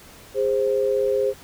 sine tone pair together, 409.1 / 525 Hz, G#4 / C5, -26 / +6 cents, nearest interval major third, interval 432 cents, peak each -21 dBFS, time 0.34-1.34 s, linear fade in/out 50 ms, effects pink hiss -46 dBFS RMS until 1.43 s

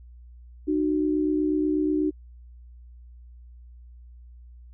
sine tone pair together, 304.1 / 372.3 Hz, D#4 / F#4, -40 / +11 cents, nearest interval major third, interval 351 cents, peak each -22 / -27 dBFS, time 0.67-2.11 s, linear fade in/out 20 ms, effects added 60 Hz sine -44 dBFS peak until 4.73 s

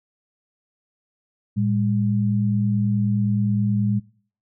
sine tone pair together, 113 / 202.5 Hz, A2 / G#3, +47 / -43 cents, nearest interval minor seventh, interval 1010 cents, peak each -21 dBFS, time 1.56-4 s, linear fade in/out 20 ms, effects noise-tail reverb RT60 0.5 s tail -23 dB re dry

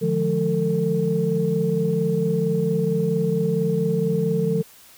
sine tone cluster, 148.5 / 172.9 / 210.3 / 448.9 Hz, D3 / F3 / G#3 / A4, +20 / -17 / +22 / +35 cents, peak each -26 / -22 / -28 / -22 dBFS, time 0.01-4.63 s, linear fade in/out 20 ms, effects tanh soft clip ceiling -8 dBFS + white hiss -49 dBFS RMS until 4.97 s

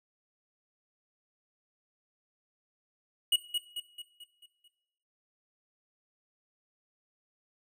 square tone with echo, 2903 Hz, F#7, 34 cents flat, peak -23 dBFS, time 3.32-3.36 s, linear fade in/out 5 ms, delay 220 ms, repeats 6, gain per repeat -6 dB, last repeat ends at 4.68 s, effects noise-tail reverb RT60 1.0 s tail -17 dB re dry

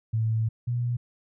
sine tone pair in turn, 111.5 / 120.82 Hz, A2 / B2, +23 / -38 cents, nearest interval minor second, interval 139 cents, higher second, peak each -22 / -24 dBFS, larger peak first, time 0.13-0.49 / 0.67-0.97 s, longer first, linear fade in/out 10 ms, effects none

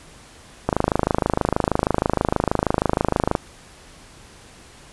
click train, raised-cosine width 1 ms, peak -3 dBFS, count 71, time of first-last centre 0.69-3.352 s, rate 26.3 Hz, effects pink hiss -46 dBFS RMS until 4.92 s + resampled to 24000 Hz

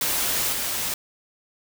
white noise with level steps, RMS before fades -24 / -27 dBFS, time 0.01-0.94 s, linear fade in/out 2 ms, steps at 0.52 s, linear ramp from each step 10 ms, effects none

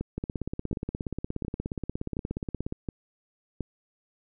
two click trains, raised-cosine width 3 ms, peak -18 / -18 dBFS, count 44 / 6, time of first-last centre 0.18-2.724 / 0.01-3.607 s, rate 16.9 / 1.39 Hz, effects none

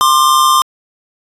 square tone pair together, 1052.9 / 1195 Hz, C6 / D6, +11 / +30 cents, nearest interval major second, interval 219 cents, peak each -11 / -11 dBFS, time 0.01-0.62 s, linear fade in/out 0 ms, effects resampled to 32000 Hz

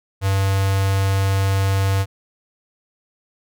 square tone with notch filter, 97.3 Hz, G2, 12 cents flat, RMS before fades -18 dBFS, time 0.21-2.06 s, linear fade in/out 50 ms, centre 260 Hz, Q 1.3, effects none

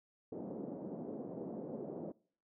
pink band-pass noise, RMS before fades -44 dBFS, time 0.32-2.12 s, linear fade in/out 5 ms, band 180 to 580 Hz, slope 24 dB/octave, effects noise-tail reverb RT60 0.5 s tail -23 dB re dry

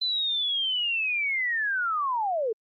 sine linear sweep, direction down, 4064 to 417.6 Hz, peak -24 dBFS, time 0.01-2.53 s, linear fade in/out 10 ms, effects Opus 32 kbps

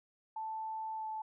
sine tone with pitch glide, 880 to 872.4 Hz, A5 to A5, 0 to -15 cents, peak -37 dBFS, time 0.36-1.22 s, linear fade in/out 5 ms, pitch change -15 cents, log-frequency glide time 0.96-1.05 s, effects none

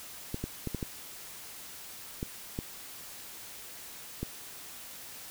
clicks, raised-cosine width 3 ms, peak -20 dBFS, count 8, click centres 0.344 / 0.44 / 0.673 / 0.747 / 0.828 / 2.229 / 2.589 / 4.23 s, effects white hiss -46 dBFS RMS until 5.3 s

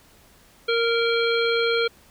harmonic tone, 463.9 Hz, A#4, 8 cents flat, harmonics 1 / 3 / 5 / 7 / 9, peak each -21 / -26 / -28 / -29 / -31 dBFS, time 0.68-1.88 s, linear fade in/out 10 ms, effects pink hiss -54 dBFS RMS until 2.1 s

